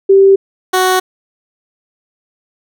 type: tone pair in turn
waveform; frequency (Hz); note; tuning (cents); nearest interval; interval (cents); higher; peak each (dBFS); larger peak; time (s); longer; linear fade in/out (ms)
sine / 15% pulse; 390 / 371.2; G4 / F#4; -9 / +6; minor second; 85; first; -3; neither; 0.09-0.36 / 0.73-1; neither; 10
effects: none